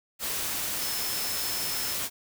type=tone in noise; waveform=sine; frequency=5260 Hz; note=E8; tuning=5 cents flat; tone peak=-35 dBFS; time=0.79-1.97 s; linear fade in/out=50 ms; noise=white; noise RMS=-31 dBFS; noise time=0.19-2.1 s; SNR=-7 dB; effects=none